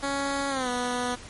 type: tone with pitch glide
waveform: 10% pulse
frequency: 278.2 to 246.4 Hz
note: C#4 to B3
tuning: +6 to -4 cents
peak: -18 dBFS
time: 0.02-1.16 s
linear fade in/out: 20 ms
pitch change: -210 cents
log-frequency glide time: 0.49-0.69 s
effects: pink hiss -44 dBFS RMS until 1.29 s + MP3 48 kbps